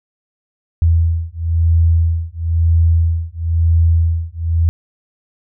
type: beating tone pair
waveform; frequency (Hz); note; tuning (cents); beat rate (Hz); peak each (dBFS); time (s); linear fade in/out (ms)
sine; 82.41 / 83.41; E2 / E2; 0 / +21; 1; -14; 0.82-4.69; 0
effects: none